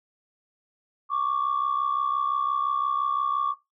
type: tone pair together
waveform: sine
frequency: 1107 / 1172.8 Hz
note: C#6 / D6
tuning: -3 / -3 cents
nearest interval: minor second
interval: 100 cents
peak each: -25 dBFS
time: 1.09-3.55 s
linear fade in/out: 50 ms
effects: noise-tail reverb RT60 0.2 s tail -17 dB re dry + tanh soft clip ceiling -17 dBFS